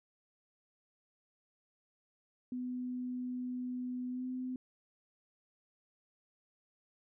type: tone with pitch glide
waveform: sine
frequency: 250 to 254.7 Hz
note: B3 to C4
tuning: +21 to -46 cents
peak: -36 dBFS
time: 2.52-4.56 s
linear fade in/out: 2 ms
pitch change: +33 cents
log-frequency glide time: 4.1-4.25 s
effects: none